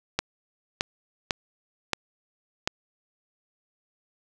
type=clicks; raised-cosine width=0.2 ms; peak=-6 dBFS; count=5; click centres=0.19 / 0.809 / 1.308 / 1.933 / 2.675 s; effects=none